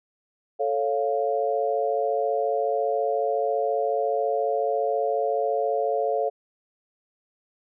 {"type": "chord", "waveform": "sine", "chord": "A augmented", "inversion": "none", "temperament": "equal", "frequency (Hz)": [440, 554.4, 698.5], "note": ["A4", "C#5", "E#5"], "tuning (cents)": [0, 0, 0], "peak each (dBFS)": -26, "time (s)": [0.59, 6.3], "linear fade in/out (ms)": 20, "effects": []}